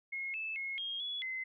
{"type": "tone with pitch steps", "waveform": "sine", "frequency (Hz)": [2160, 2624, 2166, 3241, 3390, 2054], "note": ["C#7", "E7", "C#7", "G#7", "G#7", "C7"], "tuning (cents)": [-45, -9, -41, -43, 35, -33], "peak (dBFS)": -36, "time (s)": [0.12, 1.44], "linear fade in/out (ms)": 10, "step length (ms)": 220, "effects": []}